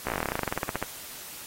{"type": "slowing click train", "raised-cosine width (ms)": 0.5, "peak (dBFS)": -13, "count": 22, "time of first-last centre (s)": [0.07, 0.826], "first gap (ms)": 15, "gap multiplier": 1.08, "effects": ["white hiss -42 dBFS RMS until 1.46 s", "AAC 48 kbps"]}